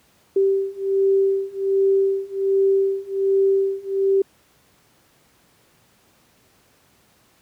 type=beating tone pair; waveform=sine; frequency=389.1 / 390.4 Hz; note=G4 / G4; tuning=-13 / -7 cents; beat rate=1.3 Hz; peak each=-20 / -19 dBFS; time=0.36-4.22 s; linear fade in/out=5 ms; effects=pink hiss -58 dBFS RMS until 7.41 s + high-pass 80 Hz 12 dB/octave